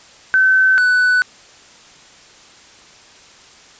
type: tone pair in turn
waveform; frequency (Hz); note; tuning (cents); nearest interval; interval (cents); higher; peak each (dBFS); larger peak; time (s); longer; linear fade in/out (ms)
sine / triangle; 1530 / 1492.5; G6 / F#6; -42 / +15; unison; 43; first; -9; neither; 0.34-0.78 / 0.78-1.22; neither; 0
effects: white hiss -44 dBFS RMS until 3.79 s + resampled to 16000 Hz